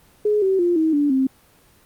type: tone with pitch steps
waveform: sine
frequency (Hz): 420 / 382.9 / 349.1 / 318.3 / 290.2 / 264.6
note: G#4 / G4 / F4 / D#4 / D4 / C4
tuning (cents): +19 / -41 / -1 / +39 / -21 / +20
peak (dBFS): -15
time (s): 0.25-1.27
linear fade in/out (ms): 5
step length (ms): 170
effects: pink hiss -54 dBFS RMS until 1.85 s + Opus 24 kbps